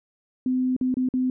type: tone with dropouts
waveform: sine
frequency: 255.5 Hz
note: C4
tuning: 41 cents flat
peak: -20 dBFS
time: 0.46-1.3 s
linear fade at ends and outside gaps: 2 ms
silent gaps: 0.765-0.811 / 0.942-0.969 / 1.088-1.138 s
effects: none